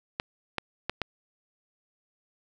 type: clicks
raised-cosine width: 0.3 ms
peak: -12 dBFS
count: 4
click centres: 0.199 / 0.583 / 0.896 / 1.017 s
effects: none